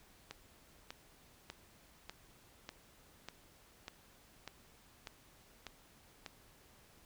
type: click train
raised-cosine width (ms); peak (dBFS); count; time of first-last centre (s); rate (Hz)
0.2; -27; 11; 0.31-6.262; 1.68
effects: pink hiss -64 dBFS RMS until 7.05 s